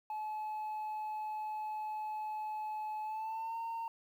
sine tone with pitch glide, 858 to 914.3 Hz, A5 to A#5, -44 to -34 cents, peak -34 dBFS, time 0.1-3.88 s, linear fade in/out 2 ms, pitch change +110 cents, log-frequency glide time 3.03-3.57 s, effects tanh soft clip ceiling -36 dBFS + 11-bit

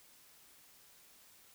silence, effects white hiss -62 dBFS RMS until 1.54 s

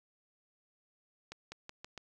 accelerating click train, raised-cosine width 0.2 ms, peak -27 dBFS, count 5, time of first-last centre 1.32-1.977 s, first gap 200 ms, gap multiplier 0.87, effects none

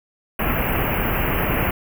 pink band-stop noise, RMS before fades -21 dBFS, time 0.39-1.71 s, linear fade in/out 5 ms, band 2900 to 12000 Hz, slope 96 dB/octave, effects none

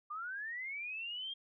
sine linear sweep, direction up, 1174.7 to 3239 Hz, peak -39 dBFS, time 0.1-1.34 s, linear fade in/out 10 ms, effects none

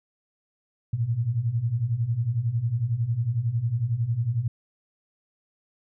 sine beating tone pair, 110 / 121 Hz, A2 / B2, 0 / -35 cents, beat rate 11 Hz, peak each -28 / -24 dBFS, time 0.93-4.48 s, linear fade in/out 5 ms, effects none

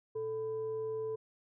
sine tone with frequency modulation, 440 Hz, A4, in tune, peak -34 dBFS, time 0.15-1.16 s, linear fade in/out 10 ms, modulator 560 Hz, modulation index 0.27, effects none

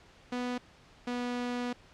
sawtooth tone pair in turn, 246.9 / 244.6 Hz, B3 / B3, 0 / -16 cents, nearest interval unison, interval 16 cents, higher first, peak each -28 dBFS, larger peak neither, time 0.32-0.58 / 1.07-1.73 s, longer second, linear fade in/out 5 ms, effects pink hiss -58 dBFS RMS until 1.93 s + low-pass 5000 Hz 12 dB/octave

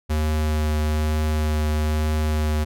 square tone with vibrato, 76.7 Hz, D#2, 24 cents flat, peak -20 dBFS, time 0.09-2.65 s, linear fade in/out 20 ms, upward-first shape triangle, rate 1.1 Hz, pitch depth 12 cents each way, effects none

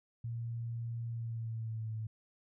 sine tone with pitch glide, 116.54 to 110 Hz, A#2 to A2, 0 to 0 cents, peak -36 dBFS, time 0.24-2.07 s, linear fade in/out 5 ms, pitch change -100 cents, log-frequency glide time 1.08-1.93 s, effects none

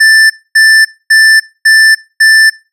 square tone bursts, 1768 Hz, A6, 8 cents sharp, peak -3 dBFS, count 5, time 0-2.5 s, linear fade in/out 10 ms, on 300 ms, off 250 ms, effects noise-tail reverb RT60 0.3 s tail -21 dB re dry + low-pass 9000 Hz 12 dB/octave

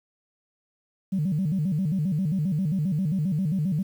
sine tone with vibrato, 170.1 Hz, F3, 45 cents flat, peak -21 dBFS, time 1.12-3.83 s, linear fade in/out 10 ms, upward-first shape square, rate 7.5 Hz, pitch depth 210 cents each way, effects tanh soft clip ceiling -18 dBFS + 9-bit

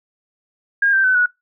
sine tone with pitch steps, 1620 / 1566.6 / 1515 / 1465.1 Hz, G#6 / G6 / F#6 / F#6, -43 / -2 / +40 / -17 cents, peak -12 dBFS, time 0.82-1.26 s, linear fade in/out 5 ms, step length 110 ms, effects noise-tail reverb RT60 0.2 s tail -23 dB re dry

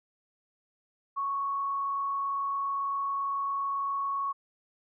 sine tone with frequency modulation, 1108.7 Hz, C#6, in tune, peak -28 dBFS, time 1.16-4.33 s, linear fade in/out 20 ms, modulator 37.9 Hz, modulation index 0.35, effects none

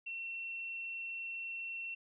sine tone, 2712 Hz, E7, 49 cents sharp, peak -39 dBFS, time 0.06-1.95 s, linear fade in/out 10 ms, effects none

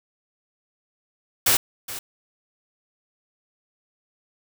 white noise with echo, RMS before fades -18 dBFS, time 1.46-1.57 s, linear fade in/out 5 ms, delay 420 ms, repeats 1, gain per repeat -15 dB, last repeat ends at 1.99 s, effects none

